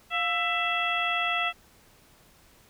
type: harmonic tone with a mistuned harmonic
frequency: 664 Hz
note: E5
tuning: 12 cents sharp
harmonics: 1 / 2 / 3 / 4 / 5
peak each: -32 / -30 / -32 / -29 / -33 dBFS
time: 0.1-1.53 s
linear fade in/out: 50 ms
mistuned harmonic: 1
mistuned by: +100 cents
effects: pink hiss -58 dBFS RMS until 2.69 s